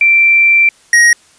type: tone pair in turn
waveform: sine / square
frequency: 2349 / 1883.5 Hz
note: D7 / A#6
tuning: 0 / +17 cents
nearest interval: major third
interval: 383 cents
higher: first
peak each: -5 dBFS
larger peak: neither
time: 0.01-0.69 / 0.93-1.13 s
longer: first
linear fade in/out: 2 ms
effects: white hiss -47 dBFS RMS until 1.38 s + resampled to 22050 Hz